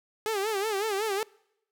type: tone with vibrato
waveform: sawtooth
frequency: 415.3 Hz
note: G#4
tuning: in tune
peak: -23 dBFS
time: 0.26-1.23 s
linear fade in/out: 0 ms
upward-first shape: sine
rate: 5.4 Hz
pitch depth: 130 cents each way
effects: noise-tail reverb RT60 0.8 s tail -25 dB re dry